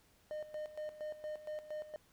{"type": "tone with tremolo", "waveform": "triangle", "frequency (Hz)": 610, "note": "D#5", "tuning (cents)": -34, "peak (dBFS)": -37, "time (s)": [0.31, 1.96], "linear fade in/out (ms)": 0, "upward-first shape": "square", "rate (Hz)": 4.3, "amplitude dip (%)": 75, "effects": ["pink hiss -69 dBFS RMS until 2.12 s"]}